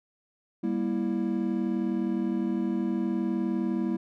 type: chord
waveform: triangle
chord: E diminished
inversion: first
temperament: just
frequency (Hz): 197.78 / 237.3 / 329.6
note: G3 / Bb3 / E4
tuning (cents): +16 / +31 / 0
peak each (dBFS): -28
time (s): 0.63-3.97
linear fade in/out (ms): 10
effects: none